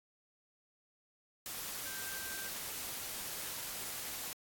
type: tone in noise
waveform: sine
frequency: 1568 Hz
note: G6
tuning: in tune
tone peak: -47 dBFS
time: 1.86-2.49 s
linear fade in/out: 0 ms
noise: white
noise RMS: -42 dBFS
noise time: 1.46-4.33 s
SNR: -8 dB
effects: AAC 64 kbps